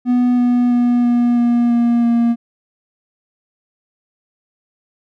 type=tone with pitch steps; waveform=triangle; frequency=246.4 / 244.4 / 242.4 / 240.5 / 238.6 / 236.6 / 234.7 Hz; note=B3 / B3 / B3 / B3 / A#3 / A#3 / A#3; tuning=-4 / -18 / -32 / -46 / +41 / +26 / +12 cents; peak=-9 dBFS; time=0.05-2.36 s; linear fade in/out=50 ms; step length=330 ms; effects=none